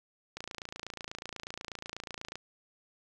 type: click train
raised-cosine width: 0.2 ms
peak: -22 dBFS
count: 57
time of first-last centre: 0.37-2.356 s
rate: 28.2 Hz
effects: none